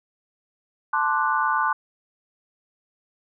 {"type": "chord", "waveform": "sine", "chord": "D dominant seventh", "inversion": "second", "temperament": "equal", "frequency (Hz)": [880, 1046.5, 1174.7, 1480], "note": ["A5", "C6", "D6", "F#6"], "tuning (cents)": [0, 0, 0, 0], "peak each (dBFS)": -25, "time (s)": [0.93, 1.73], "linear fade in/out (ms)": 5, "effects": []}